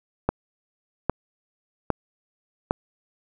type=click train; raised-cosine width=1 ms; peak=-6 dBFS; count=4; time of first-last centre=0.29-2.709 s; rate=1.24 Hz; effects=none